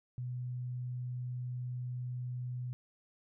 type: tone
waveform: sine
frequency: 124.4 Hz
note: B2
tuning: 13 cents sharp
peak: -36 dBFS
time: 0.18-2.73 s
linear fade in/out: 0 ms
effects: none